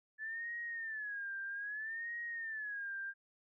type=tone with vibrato; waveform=sine; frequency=1728 Hz; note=A6; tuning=32 cents flat; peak=-39 dBFS; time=0.18-3.14 s; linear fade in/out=50 ms; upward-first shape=sine; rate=0.62 Hz; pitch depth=150 cents each way; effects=none